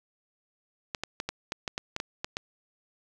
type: clicks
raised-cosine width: 0.2 ms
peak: -14 dBFS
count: 11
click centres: 0.948 / 1.036 / 1.201 / 1.29 / 1.521 / 1.678 / 1.779 / 1.964 / 2.001 / 2.245 / 2.369 s
effects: none